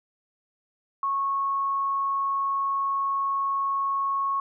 sine tone, 1100 Hz, C#6, 14 cents flat, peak -23 dBFS, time 1.03-4.4 s, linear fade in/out 2 ms, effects none

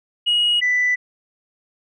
sine tone pair in turn, 2894 / 1985.1 Hz, F#7 / B6, -39 / +8 cents, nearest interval perfect fifth, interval 653 cents, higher first, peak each -13 / -14 dBFS, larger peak first, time 0.26-0.61 / 0.61-0.96 s, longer neither, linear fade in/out 20 ms, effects tanh soft clip ceiling -12 dBFS

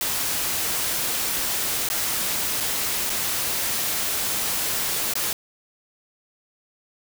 white noise with dropouts, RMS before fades -25 dBFS, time 0.01-5.33 s, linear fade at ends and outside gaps 1 ms, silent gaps 1.888-1.9 / 2.602-2.606 / 3.097-3.101 / 5.137-5.154 s, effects none

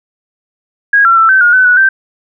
sine tone with pitch steps, 1643 / 1358 / 1331 / 1540 / 1431 / 1512 / 1471 / 1561 Hz, G#6 / F6 / E6 / G6 / F6 / F#6 / F#6 / G6, -19 / -49 / +16 / -31 / +42 / +37 / -11 / -8 cents, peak -4 dBFS, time 0.93-1.89 s, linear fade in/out 5 ms, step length 120 ms, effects none

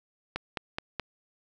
click train, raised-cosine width 0.3 ms, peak -15 dBFS, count 4, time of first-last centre 0.36-0.997 s, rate 4.71 Hz, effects none

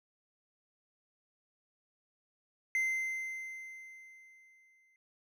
triangle tone with exponential decay, 2075 Hz, C7, 15 cents flat, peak -26 dBFS, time 2.75-4.96 s, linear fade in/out 1 ms, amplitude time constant 480 ms, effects none

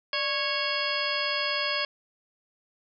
harmonic tone with a mistuned harmonic, 552 Hz, C#5, 7 cents flat, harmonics 1 / 2 / 3 / 4 / 5 / 6 / 8 / 9, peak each -34 / -34 / -34 / -34 / -34 / -34 / -34 / -34 dBFS, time 0.13-1.85 s, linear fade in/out 2 ms, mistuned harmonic 1, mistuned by +110 cents, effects none

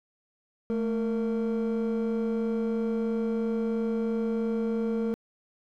triangle tone pair together, 220 / 461.5 Hz, A3 / A#4, 0 / -17 cents, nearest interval octave + minor second, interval 1283 cents, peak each -24 / -26 dBFS, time 0.7-5.14 s, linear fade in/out 0 ms, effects tanh soft clip ceiling -21 dBFS

